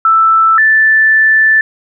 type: tone pair in turn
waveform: sine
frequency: 1323 / 1759.4 Hz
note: E6 / A6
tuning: +6 / -1 cents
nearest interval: perfect fourth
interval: 493 cents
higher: second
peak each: -5 dBFS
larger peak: neither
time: 0.05-0.58 / 0.58-1.61 s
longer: second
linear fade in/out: 2 ms
effects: none